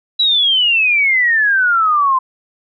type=exponential sweep; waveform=sine; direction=down; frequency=3951 to 1024 Hz; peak=-10 dBFS; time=0.19-2.19 s; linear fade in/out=10 ms; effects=none